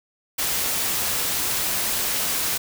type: noise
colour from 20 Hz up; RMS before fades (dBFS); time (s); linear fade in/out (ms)
white; -24; 0.38-2.58; 10
effects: none